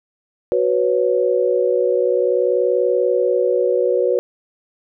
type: chord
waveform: sine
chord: F# suspended fourth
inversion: none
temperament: equal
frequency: 370 / 493.9 / 554.4 Hz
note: F#4 / B4 / C#5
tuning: 0 / 0 / 0 cents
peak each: -19 / -17 / -20 dBFS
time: 0.52-4.19 s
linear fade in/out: 0 ms
effects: none